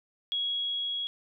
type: tone with level ramp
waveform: sine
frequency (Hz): 3322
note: G#7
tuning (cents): 0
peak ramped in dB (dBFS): -27 to -30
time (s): 0.32-1.07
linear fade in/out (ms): 0
effects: none